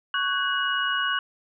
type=tone cluster; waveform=sine; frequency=1115 / 1491 / 1629 / 2900 Hz; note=C#6 / F#6 / G#6 / F#7; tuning=+10 / +13 / -34 / -35 cents; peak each=-28 / -26 / -33 / -28 dBFS; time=0.14-1.19 s; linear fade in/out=2 ms; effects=none